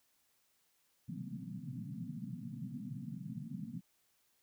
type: band-pass noise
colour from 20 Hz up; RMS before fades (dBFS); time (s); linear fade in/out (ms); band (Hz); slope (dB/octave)
pink; -44; 1.08-3.81; 10; 120 to 260; 96
effects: white hiss -75 dBFS RMS until 4.42 s